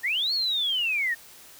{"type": "linear two-way sweep", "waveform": "sine", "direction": "up then down", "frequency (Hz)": [1777, 4435, 1777], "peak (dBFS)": -23, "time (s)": [0.03, 1.15], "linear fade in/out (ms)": 20, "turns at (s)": 0.33, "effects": ["white hiss -49 dBFS RMS until 1.59 s"]}